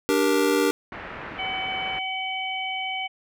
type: chord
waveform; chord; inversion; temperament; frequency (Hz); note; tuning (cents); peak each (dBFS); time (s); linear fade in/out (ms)
square; G minor; second; just; 294 / 392 / 470.4; D4 / G4 / Bb4; +2 / 0 / +16; -24; 0.09-0.71; 0
type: low-pass noise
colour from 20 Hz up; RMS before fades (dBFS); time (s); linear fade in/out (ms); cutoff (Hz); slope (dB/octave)
white; -37; 0.92-1.99; 2; 2100; 24
type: harmonic tone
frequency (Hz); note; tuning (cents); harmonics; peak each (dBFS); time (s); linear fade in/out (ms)
758; F#5; +42; 1 / 3 / 4; -31 / -30 / -32; 1.38-3.08; 20
effects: none

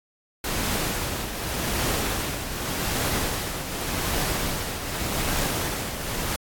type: noise with tremolo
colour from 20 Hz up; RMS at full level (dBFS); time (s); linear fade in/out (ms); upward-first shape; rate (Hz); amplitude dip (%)
pink; -25; 0.44-6.36; 2; triangle; 0.86; 60
effects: AAC 64 kbps

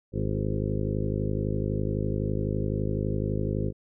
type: harmonic tone with a mistuned harmonic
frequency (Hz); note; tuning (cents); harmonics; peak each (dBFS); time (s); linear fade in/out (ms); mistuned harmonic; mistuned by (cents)
51.91; G#1; 0; 1 / 2 / 3 / 4 / 5 / 6 / 7 / 8 / 9 / 10; -33 / -30 / -32 / -34 / -37 / -39 / -37 / -36 / -41 / -39; 0.12-3.73; 50; 7; -28
effects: none

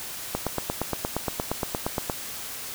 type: click train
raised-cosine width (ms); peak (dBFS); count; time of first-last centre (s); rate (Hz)
1; -11; 16; 0.35-2.098; 8.58
effects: white hiss -36 dBFS RMS until 2.74 s

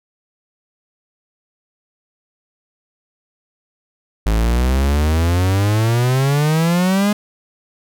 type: exponential sweep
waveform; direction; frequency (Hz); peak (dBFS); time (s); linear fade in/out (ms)
45% pulse; up; 51.91 to 210; -13; 4.26-7.13; 5
effects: none

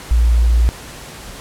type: tone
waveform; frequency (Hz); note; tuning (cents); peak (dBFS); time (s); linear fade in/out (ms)
sine; 58.27; A#1; 0; -9; 0.11-0.69; 0
effects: pink hiss -34 dBFS RMS until 1.4 s + low-pass 12000 Hz 12 dB/octave

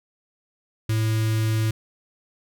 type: tone with notch filter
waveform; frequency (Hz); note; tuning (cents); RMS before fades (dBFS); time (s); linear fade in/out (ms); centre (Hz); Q
square; 110.2; A2; +3; -22; 0.89-1.71; 5; 720; 0.63
effects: none

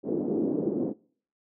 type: band-pass noise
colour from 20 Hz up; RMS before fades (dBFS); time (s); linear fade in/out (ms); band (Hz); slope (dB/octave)
pink; -28; 0.03-0.94; 50; 230 to 410; 24
effects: noise-tail reverb RT60 0.5 s tail -23 dB re dry

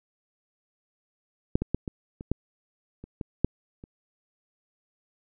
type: clicks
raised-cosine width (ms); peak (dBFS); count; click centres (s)
3; -8 / -14 / -11 / -19 / -25 / -11 / -28 / -19 / -7 / -30; 10; 1.555 / 1.62 / 1.746 / 1.878 / 2.209 / 2.316 / 3.04 / 3.212 / 3.446 / 3.839
effects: none

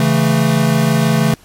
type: chord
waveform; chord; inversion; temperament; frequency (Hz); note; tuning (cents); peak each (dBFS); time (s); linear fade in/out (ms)
square; A major; first; equal; 138.59 / 164.81 / 220; C#3 / E3 / A3; 0 / 0 / 0; -16; 0-1.34; 2
effects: pink hiss -47 dBFS RMS until 1.44 s + MP3 64 kbps

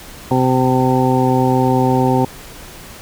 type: harmonic tone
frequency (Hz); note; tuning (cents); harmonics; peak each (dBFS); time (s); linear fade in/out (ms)
128.7; C3; -28; 1 / 2 / 3 / 4 / 6 / 7; -17 / -16 / -19 / -21 / -20 / -20; 0.31-2.25; 2
effects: pink hiss -36 dBFS RMS until 3.01 s

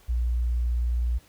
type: tone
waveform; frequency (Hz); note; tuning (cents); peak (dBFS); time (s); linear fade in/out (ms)
sine; 59.7; A#1; +42; -22; 0.08-1.19; 20
effects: pink hiss -57 dBFS RMS until 1.28 s

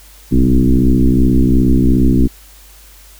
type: tone with frequency modulation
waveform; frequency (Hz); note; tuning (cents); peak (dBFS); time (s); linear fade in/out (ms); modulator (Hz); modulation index
sine; 128.4; C3; -32; -7; 0.31-2.28; 20; 62.7; 3
effects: added 50 Hz sine -41 dBFS peak until 3.19 s + white hiss -43 dBFS RMS until 3.19 s

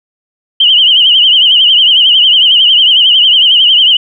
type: tone with vibrato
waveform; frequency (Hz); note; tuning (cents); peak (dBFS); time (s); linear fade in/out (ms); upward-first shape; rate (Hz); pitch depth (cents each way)
sine; 3015; F#7; +32; -3; 0.6-3.97; 5; triangle; 11; 120
effects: none

